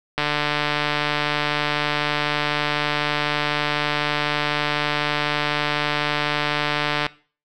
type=click train; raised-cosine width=0.3 ms; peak=-5 dBFS; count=1020; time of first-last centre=0.18-7.065 s; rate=148 Hz; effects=noise-tail reverb RT60 0.4 s tail -20 dB re dry